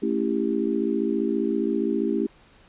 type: chord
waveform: sine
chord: A dominant seventh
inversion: none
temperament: just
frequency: 220 / 275 / 330 / 396 Hz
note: A3 / C#4 / E4 / G4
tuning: 0 / -14 / +2 / +18 cents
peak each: -27 dBFS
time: 0.02-2.27 s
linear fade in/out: 10 ms
effects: pink hiss -55 dBFS RMS until 2.68 s + resampled to 8000 Hz